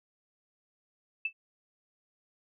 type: tone with exponential decay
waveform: sine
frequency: 2637 Hz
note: E7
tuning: in tune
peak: -25 dBFS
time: 1.25-1.33 s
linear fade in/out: 5 ms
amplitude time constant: 16 ms
effects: none